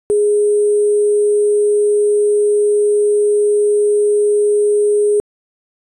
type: tone with sample-and-hold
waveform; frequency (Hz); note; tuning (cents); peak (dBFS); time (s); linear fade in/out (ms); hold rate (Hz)
sine; 415.3; G#4; 0; -10; 0.1-5.2; 0; 8820
effects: resampled to 32000 Hz